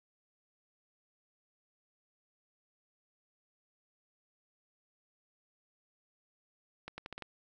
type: accelerating click train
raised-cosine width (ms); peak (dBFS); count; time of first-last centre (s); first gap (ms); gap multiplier
0.3; -26; 6; 6.88-7.223; 100; 0.81
effects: none